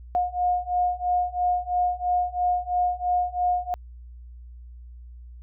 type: beating tone pair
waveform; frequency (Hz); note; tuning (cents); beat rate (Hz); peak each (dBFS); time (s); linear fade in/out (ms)
sine; 716 / 719; F5 / F#5; +43 / -50; 3; -25 / -24; 0.15-3.74; 0
effects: added 60 Hz sine -40 dBFS peak until 5.42 s